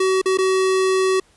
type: tone with dropouts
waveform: square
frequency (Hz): 377.9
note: F#4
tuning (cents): +37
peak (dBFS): -16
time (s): 0-1.2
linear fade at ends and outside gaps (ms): 5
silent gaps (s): 0.216-0.257 / 0.374-0.385
effects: pink hiss -56 dBFS RMS until 1.36 s + resampled to 24000 Hz